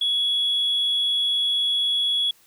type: tone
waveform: sine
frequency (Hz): 3364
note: G#7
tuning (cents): +22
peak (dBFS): -18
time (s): 0.01-2.31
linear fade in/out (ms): 5
effects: tanh soft clip ceiling -16 dBFS + white hiss -57 dBFS RMS until 2.46 s